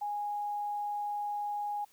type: tone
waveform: sine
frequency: 826 Hz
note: G#5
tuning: 10 cents flat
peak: -32 dBFS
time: 0.01-1.85 s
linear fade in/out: 10 ms
effects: white hiss -65 dBFS RMS until 1.92 s